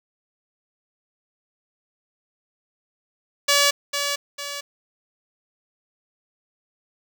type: tone with echo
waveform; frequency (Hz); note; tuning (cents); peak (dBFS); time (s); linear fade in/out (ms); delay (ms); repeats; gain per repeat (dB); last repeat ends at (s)
5% pulse; 571; D5; -49; -4; 3.48-3.71; 10; 450; 2; -7; 4.61
effects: none